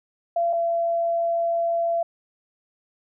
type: tone pair in turn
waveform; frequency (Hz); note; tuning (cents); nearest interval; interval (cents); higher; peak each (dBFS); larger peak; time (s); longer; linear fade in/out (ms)
sine; 682 / 676.5; F5 / E5; -41 / +45; unison; 14; first; -19 / -20; first; 0.36-0.53 / 0.53-2.03; second; 5
effects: none